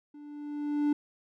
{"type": "tone with level ramp", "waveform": "triangle", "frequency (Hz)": 293.7, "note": "D4", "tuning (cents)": 0, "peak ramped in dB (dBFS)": [-44, -20], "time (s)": [0.14, 0.93], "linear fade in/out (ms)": 5, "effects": []}